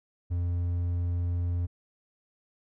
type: tone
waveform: triangle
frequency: 87.31 Hz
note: F2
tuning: in tune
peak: -24 dBFS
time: 0.3-1.67 s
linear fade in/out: 20 ms
effects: none